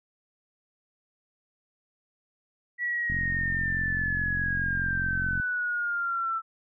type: linear sweep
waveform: sine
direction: down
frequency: 1943 to 1325 Hz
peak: -26 dBFS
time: 2.78-6.42 s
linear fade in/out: 50 ms
type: click train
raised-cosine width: 5 ms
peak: -22 dBFS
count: 104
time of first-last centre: 3.1-5.399 s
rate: 44.8 Hz
effects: none